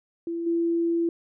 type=tone with level steps; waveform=sine; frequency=336.8 Hz; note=E4; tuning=37 cents sharp; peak=-27 / -21 dBFS; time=0.27-1.09 s; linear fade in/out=2 ms; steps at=0.46 s; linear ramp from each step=10 ms; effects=none